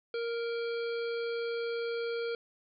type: harmonic tone with a mistuned harmonic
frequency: 466.2 Hz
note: A#4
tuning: in tune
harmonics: 1 / 3 / 5 / 7 / 9 / 10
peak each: -32 / -42 / -46 / -49 / -51 / -52 dBFS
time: 0.14-2.35 s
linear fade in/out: 2 ms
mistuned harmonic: 10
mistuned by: -20 cents
effects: none